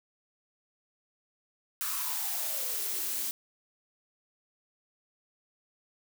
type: noise with high-pass filter sweep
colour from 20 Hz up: blue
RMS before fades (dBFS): -33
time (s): 1.81-3.31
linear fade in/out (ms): 0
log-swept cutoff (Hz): 1300 to 240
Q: 6.6
effects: none